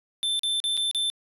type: tone with dropouts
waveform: square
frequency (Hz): 3545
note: A7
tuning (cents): +12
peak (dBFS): -24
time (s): 0.23-1.1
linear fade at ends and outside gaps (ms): 0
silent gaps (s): 0.393-0.434 / 0.601-0.64 / 0.769-0.775 / 0.912-0.948
effects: resampled to 32000 Hz

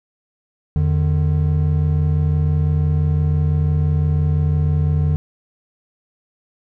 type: tone pair together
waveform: triangle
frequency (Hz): 84.1 / 150.02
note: E2 / D3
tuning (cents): +35 / +37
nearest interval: minor seventh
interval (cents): 1002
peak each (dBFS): -15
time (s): 0.76-5.16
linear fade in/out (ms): 0
effects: none

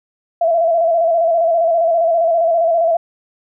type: tone with vibrato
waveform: sine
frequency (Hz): 669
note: E5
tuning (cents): +25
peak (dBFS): -11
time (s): 0.41-2.97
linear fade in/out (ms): 5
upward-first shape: square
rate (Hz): 15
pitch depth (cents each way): 45
effects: none

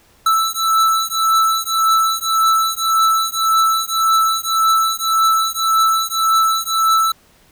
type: beating tone pair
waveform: square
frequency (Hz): 1318.5 / 1320.3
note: E6 / E6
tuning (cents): 0 / +2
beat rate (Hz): 1.8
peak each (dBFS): -17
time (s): 0.26-7.12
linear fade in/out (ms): 5
effects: pink hiss -52 dBFS RMS until 7.51 s

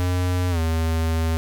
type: tone with pitch glide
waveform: square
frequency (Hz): 90.1 to 81.2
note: F#2 to E2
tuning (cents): -45 to -26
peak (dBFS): -20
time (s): 0-1.37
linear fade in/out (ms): 0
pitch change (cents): -181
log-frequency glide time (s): 0.5-0.59
effects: none

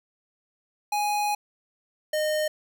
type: tone pair in turn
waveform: square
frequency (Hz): 830.6 / 613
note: G#5 / D#5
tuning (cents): 0 / -26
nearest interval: perfect fourth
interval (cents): 526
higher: first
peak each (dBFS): -24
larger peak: neither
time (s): 0.92-1.35 / 2.13-2.48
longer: first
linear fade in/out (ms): 5
effects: none

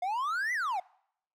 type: exponential two-way sweep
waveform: triangle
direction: up then down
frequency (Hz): 698.5 to 2045 to 698.5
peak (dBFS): -27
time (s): 0.02-0.8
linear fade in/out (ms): 5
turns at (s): 0.53
effects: noise-tail reverb RT60 0.7 s tail -24 dB re dry

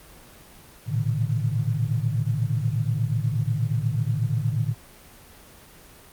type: tone cluster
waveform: sine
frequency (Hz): 110.4 / 118.7 / 144.3 / 157.6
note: A2 / A#2 / D3 / D#3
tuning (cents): +6 / +32 / -30 / +23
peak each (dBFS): -25 / -27 / -28 / -30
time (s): 0.86-4.75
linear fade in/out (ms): 50
effects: pink hiss -48 dBFS RMS until 6.12 s + Opus 24 kbps

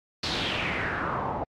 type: noise with low-pass filter sweep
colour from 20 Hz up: pink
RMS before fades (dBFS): -29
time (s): 0.23-1.44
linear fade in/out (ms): 5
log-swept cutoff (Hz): 4600 to 760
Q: 3.9
effects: high-pass 80 Hz 12 dB/octave + AAC 64 kbps

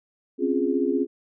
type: chord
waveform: sine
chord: Db major seventh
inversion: third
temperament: equal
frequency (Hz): 261.6 / 277.2 / 349.2 / 415.3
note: C4 / Db4 / F4 / Ab4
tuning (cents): 0 / 0 / 0 / 0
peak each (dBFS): -26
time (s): 0.38-1.07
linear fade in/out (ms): 50
effects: none

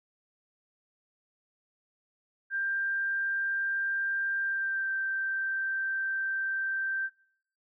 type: tone with pitch glide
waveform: sine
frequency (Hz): 1587 to 1565.2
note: G6 to G6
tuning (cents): +21 to -3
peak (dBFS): -28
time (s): 2.5-7.1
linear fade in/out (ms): 50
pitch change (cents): -24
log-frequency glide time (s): 4.41-4.91
effects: noise-tail reverb RT60 0.6 s tail -21 dB re dry

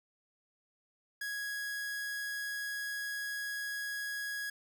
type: tone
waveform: 45% pulse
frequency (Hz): 1661.2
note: G#6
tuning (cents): 0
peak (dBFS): -36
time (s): 1.21-4.5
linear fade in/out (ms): 5
effects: none

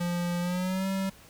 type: tone with pitch glide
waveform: square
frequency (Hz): 174.61 to 192.63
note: F3 to G3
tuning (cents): 0 to -30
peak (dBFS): -28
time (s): 0-1.1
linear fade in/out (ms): 10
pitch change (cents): +170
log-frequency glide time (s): 0.4-0.87
effects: pink hiss -53 dBFS RMS until 1.29 s

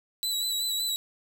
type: tone with vibrato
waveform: sawtooth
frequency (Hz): 3944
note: B7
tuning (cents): -3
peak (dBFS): -24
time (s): 0.23-0.96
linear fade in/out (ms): 0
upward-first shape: sine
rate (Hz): 5.3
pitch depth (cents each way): 35
effects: none

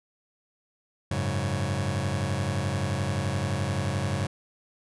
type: chord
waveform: sawtooth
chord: F# suspended second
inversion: none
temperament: just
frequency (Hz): 92.5 / 104.06 / 138.75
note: F#2 / G#2 / C#3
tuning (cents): 0 / +4 / +2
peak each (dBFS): -26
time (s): 1.11-4.27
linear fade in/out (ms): 5
effects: resampled to 24000 Hz

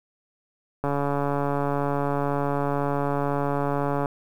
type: click train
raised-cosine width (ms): 1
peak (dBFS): -12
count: 458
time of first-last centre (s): 0.84-4.058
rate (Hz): 142
effects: 8-bit

